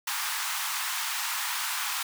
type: high-pass noise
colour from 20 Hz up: pink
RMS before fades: -31 dBFS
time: 0.07-2.03 s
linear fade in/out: 5 ms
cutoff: 870 Hz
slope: 48 dB/octave
effects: none